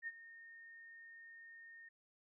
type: tone with ADSR envelope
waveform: sine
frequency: 1836 Hz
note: A#6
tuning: 27 cents flat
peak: -39 dBFS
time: 0.02-1.89 s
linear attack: 53 ms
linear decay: 37 ms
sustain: -15 dB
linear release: 8 ms
effects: none